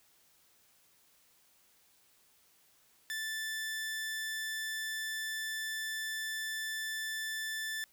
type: tone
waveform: sawtooth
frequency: 1760 Hz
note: A6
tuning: in tune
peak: -32 dBFS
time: 3.1-7.84 s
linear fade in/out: 0 ms
effects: white hiss -67 dBFS RMS until 7.92 s